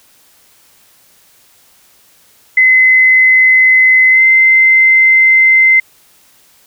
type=tone with pitch glide; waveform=sine; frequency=2041 to 2072 Hz; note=C7 to C7; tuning=-44 to -17 cents; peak=-4 dBFS; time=2.57-5.8 s; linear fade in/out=5 ms; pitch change=+27 cents; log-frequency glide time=4.11-4.22 s; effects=white hiss -48 dBFS RMS until 6.66 s